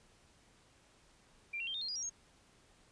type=tone with pitch steps; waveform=sine; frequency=2372 / 2740 / 3166 / 3658 / 4226 / 4883 / 5642 / 6518 Hz; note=D7 / F7 / G7 / A#7 / C8 / D#8 / F8 / G#8; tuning=+17 / -34 / +17 / -33 / +16 / -33 / +17 / -33 cents; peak=-37 dBFS; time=1.53-2.098 s; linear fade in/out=10 ms; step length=71 ms; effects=pink hiss -66 dBFS RMS until 2.91 s + resampled to 22050 Hz